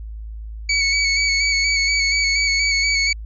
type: tone with vibrato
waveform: 25% pulse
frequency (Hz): 2242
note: C#7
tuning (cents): +19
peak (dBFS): -12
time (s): 0.69-3.13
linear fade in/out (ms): 5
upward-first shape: square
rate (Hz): 4.2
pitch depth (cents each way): 26
effects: added 54 Hz sine -29 dBFS peak until 3.25 s + resampled to 22050 Hz